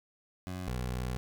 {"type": "tone pair in turn", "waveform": "20% pulse", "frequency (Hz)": [91.7, 62.18], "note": ["F#2", "B1"], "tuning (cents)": [-15, 12], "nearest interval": "perfect fifth", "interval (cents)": 673, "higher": "first", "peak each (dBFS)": [-32, -28], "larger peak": "second", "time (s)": [[0.47, 0.68], [0.68, 1.17]], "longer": "second", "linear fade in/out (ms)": 0, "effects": []}